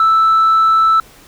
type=tone; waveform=sine; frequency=1318.5 Hz; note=E6; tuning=in tune; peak=-6 dBFS; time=0-1 s; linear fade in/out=2 ms; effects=tanh soft clip ceiling -6 dBFS + pink hiss -43 dBFS RMS until 1.27 s